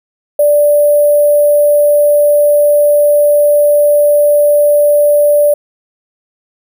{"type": "tone with sample-and-hold", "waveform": "sine", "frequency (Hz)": 587.3, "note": "D5", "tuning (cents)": 0, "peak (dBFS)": -5, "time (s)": [0.39, 5.54], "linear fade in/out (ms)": 5, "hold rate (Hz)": 11025, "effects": []}